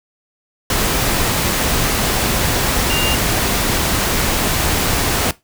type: tone in noise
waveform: sine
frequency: 2805 Hz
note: F7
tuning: 7 cents sharp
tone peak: -19 dBFS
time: 2.9-3.15 s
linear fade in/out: 2 ms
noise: pink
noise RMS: -17 dBFS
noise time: 0.7-5.31 s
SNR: -5 dB
effects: noise-tail reverb RT60 0.2 s tail -18 dB re dry